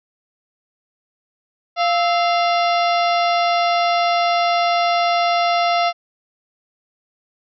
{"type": "harmonic tone with a mistuned harmonic", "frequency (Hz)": 694, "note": "F5", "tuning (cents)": -11, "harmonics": [1, 2, 3, 4, 5, 6, 7, 8], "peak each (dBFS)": [-16, -22, -26, -28, -30, -32, -33, -34], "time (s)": [1.76, 5.93], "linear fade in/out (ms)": 50, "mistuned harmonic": 2, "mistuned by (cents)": -99, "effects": []}